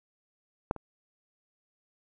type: clicks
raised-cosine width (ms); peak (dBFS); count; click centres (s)
1; -12 / -27; 2; 0.711 / 0.763
effects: none